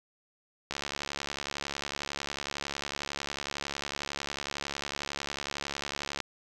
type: click train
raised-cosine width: 0.2 ms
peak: -16 dBFS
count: 391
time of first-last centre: 0.71-6.203 s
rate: 71 Hz
effects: none